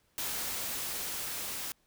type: noise with level ramp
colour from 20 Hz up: white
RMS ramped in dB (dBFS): -35 to -38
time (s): 0.18-1.72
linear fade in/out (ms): 0
effects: pink hiss -71 dBFS RMS until 1.86 s